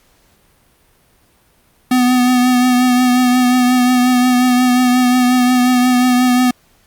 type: tone with vibrato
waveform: square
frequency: 249.7 Hz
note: B3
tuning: 19 cents sharp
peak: -10 dBFS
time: 1.91-6.51 s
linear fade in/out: 5 ms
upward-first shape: triangle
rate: 5.6 Hz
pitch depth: 30 cents each way
effects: pink hiss -54 dBFS RMS until 6.86 s + Opus 48 kbps